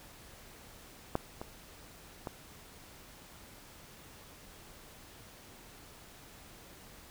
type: clicks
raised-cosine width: 1 ms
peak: -15 / -26 / -23 dBFS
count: 3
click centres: 1.154 / 1.415 / 2.272 s
effects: pink hiss -54 dBFS RMS until 7.1 s